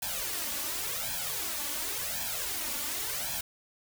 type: noise with flanger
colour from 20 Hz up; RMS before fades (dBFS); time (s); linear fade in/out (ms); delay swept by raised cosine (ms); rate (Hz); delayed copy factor
white; -34; 0.02-3.41; 5; 1.2 to 3.5; 0.91; +1
effects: none